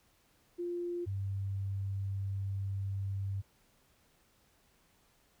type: tone pair in turn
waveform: sine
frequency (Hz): 349.2 / 97.99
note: F4 / G2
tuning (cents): 0 / 0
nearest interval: octave + minor seventh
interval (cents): 2200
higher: first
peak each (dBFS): -34 / -33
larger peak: second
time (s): 0.58-1.06 / 1.06-3.42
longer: second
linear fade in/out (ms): 20
effects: pink hiss -69 dBFS RMS until 5.4 s